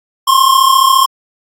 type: tone pair together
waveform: square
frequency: 1050 / 1084.5 Hz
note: C6 / C#6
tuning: +6 / -38 cents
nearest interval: minor second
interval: 56 cents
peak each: -10 dBFS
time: 0.27-1.06 s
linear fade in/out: 10 ms
effects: AAC 64 kbps